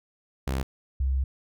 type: tone pair in turn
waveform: sawtooth / sine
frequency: 66.3 / 66.3 Hz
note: C2 / C2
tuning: +23 / +23 cents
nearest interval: unison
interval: 0 cents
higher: neither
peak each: -22 dBFS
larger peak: neither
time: 0.47-0.63 / 1-1.24 s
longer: second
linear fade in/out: 5 ms
effects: none